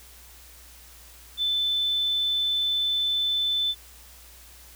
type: tone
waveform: sine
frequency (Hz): 3520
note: A7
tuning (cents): 0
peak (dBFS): -22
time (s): 1.37-3.75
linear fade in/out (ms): 50
effects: added 60 Hz sine -51 dBFS peak until 4.75 s + white hiss -50 dBFS RMS until 4.75 s